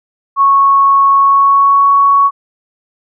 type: tone with pitch glide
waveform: sine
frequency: 1104 to 1116.2 Hz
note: C#6 to C#6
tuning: -7 to +12 cents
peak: -5 dBFS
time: 0.36-2.31 s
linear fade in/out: 50 ms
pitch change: +19 cents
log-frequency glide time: 1.16-1.9 s
effects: none